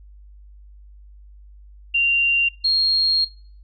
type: tone pair in turn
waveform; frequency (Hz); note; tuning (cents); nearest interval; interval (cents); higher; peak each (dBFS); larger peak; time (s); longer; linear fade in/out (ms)
sine; 2772 / 4253; F7 / C8; -14 / +27; perfect fifth; 741; second; -15; neither; 1.94-2.49 / 2.64-3.25; second; 10
effects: noise-tail reverb RT60 0.5 s tail -23 dB re dry + added 50 Hz sine -42 dBFS peak until 3.63 s